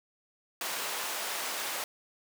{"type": "high-pass noise", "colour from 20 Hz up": "pink", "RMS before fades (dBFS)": -35, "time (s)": [0.61, 1.84], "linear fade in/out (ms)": 2, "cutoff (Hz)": 660, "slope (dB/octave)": 12, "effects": []}